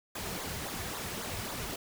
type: noise with flanger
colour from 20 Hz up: pink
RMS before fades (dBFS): -38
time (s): 0.15-1.76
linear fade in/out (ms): 5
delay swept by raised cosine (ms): 0.35 to 3.85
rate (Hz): 3.7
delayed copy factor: -0.7
effects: none